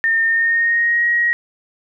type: tone with pitch glide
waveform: sine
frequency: 1817 to 1893.1 Hz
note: A#6 to A#6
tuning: -45 to +26 cents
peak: -13 dBFS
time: 0.04-1.33 s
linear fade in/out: 0 ms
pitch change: +71 cents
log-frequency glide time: 0.24-1.07 s
effects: none